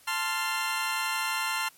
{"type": "chord", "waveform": "20% pulse", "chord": "F major", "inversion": "first", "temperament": "equal with one note detuned", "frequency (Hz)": [880, 1046.5, 1384.9], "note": ["A5", "C6", "F6"], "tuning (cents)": [0, 0, -15], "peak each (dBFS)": [-28, -27, -26], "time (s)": [0.07, 1.69], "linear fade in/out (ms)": 10, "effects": ["white hiss -57 dBFS RMS until 1.77 s", "MP3 64 kbps"]}